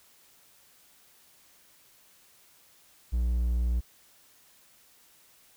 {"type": "tone", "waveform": "triangle", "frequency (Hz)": 59.6, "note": "A#1", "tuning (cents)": 39, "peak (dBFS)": -22, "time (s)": [3.12, 3.81], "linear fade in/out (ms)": 20, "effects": ["white hiss -60 dBFS RMS until 5.56 s"]}